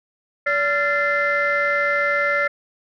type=tone cluster; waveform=sine; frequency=574 / 1376 / 1761 / 2072 Hz; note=D5 / F6 / A6 / C7; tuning=-40 / -26 / +1 / -17 cents; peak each=-22 dBFS; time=0.46-2.48 s; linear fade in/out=10 ms; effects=tanh soft clip ceiling -10 dBFS